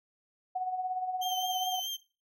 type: tone with tremolo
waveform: sine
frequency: 740 Hz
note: F#5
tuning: in tune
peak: -28 dBFS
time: 0.55-1.8 s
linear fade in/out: 10 ms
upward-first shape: sine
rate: 17 Hz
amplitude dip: 50%
type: tone with vibrato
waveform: 35% pulse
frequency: 3136 Hz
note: G7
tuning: in tune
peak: -31 dBFS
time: 1.21-1.97 s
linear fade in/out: 20 ms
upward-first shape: triangle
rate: 4.7 Hz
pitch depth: 39 cents each way
effects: noise-tail reverb RT60 0.3 s tail -17 dB re dry